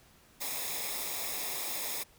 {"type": "noise with comb filter", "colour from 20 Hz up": "white", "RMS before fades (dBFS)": -36, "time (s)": [0.4, 2.04], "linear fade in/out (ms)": 20, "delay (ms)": 0.67, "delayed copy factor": -0.65, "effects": ["pink hiss -61 dBFS RMS until 2.18 s"]}